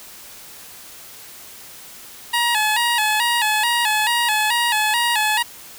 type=tone with vibrato; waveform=15% pulse; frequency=901 Hz; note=A5; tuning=41 cents sharp; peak=-10 dBFS; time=2.33-5.43 s; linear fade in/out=10 ms; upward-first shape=square; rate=2.3 Hz; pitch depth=90 cents each way; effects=white hiss -40 dBFS RMS until 5.78 s